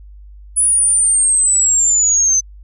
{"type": "linear sweep", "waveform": "sine", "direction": "down", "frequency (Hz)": [9956, 6120], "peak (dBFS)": -10, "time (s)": [0.56, 2.41], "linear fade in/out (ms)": 20, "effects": ["added 50 Hz sine -35 dBFS peak until 2.63 s"]}